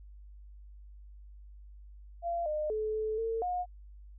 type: tone with pitch steps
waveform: sine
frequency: 685 / 608 / 432 / 434.5 / 451.8 / 719 Hz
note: F5 / D#5 / A4 / A4 / A4 / F#5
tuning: -34 / -40 / -32 / -22 / +46 / -50 cents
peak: -30 dBFS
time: 2.22-3.66 s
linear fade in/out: 50 ms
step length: 240 ms
effects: added 50 Hz sine -48 dBFS peak until 4.18 s